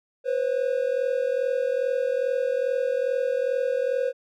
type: tone pair together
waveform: triangle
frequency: 493.9 / 536.3 Hz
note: B4 / C5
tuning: 0 / +43 cents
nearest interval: minor second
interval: 143 cents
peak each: -23 dBFS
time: 0.24-4.13 s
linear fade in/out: 50 ms
effects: none